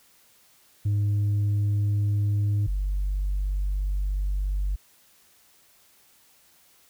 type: tone pair in turn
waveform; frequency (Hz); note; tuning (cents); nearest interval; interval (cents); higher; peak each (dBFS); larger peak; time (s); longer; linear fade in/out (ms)
sine; 102.7 / 48.47; G#2 / G1; -19 / -19; octave + minor second; 1300; first; -18 / -22; first; 0.85-2.67 / 2.67-4.76; second; 10
effects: tanh soft clip ceiling -20 dBFS + white hiss -59 dBFS RMS until 6.89 s